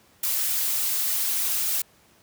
blue noise with flanger, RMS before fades -25 dBFS, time 0.23-1.82 s, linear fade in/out 5 ms, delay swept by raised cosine 1.8 to 6 ms, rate 3.4 Hz, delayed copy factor -0.85, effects pink hiss -58 dBFS RMS until 2.22 s + high-pass 80 Hz 12 dB/octave

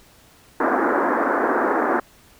pink band-pass noise, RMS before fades -20 dBFS, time 0.6-2 s, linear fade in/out 5 ms, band 250 to 1700 Hz, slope 48 dB/octave, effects pink hiss -52 dBFS RMS until 2.39 s

